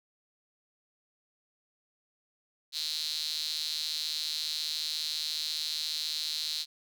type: tone with high-pass filter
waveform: sawtooth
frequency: 154.5 Hz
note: D#3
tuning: 12 cents flat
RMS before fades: -34 dBFS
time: 2.72-6.66 s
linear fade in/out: 50 ms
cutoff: 4100 Hz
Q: 7.5
effects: none